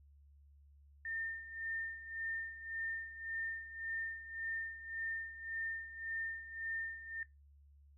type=tone with tremolo; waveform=sine; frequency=1811 Hz; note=A6; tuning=49 cents sharp; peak=-37 dBFS; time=1.05-7.23 s; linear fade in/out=2 ms; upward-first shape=sine; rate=1.8 Hz; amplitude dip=75%; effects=noise-tail reverb RT60 0.2 s tail -20 dB re dry + added 71 Hz sine -60 dBFS peak until 7.97 s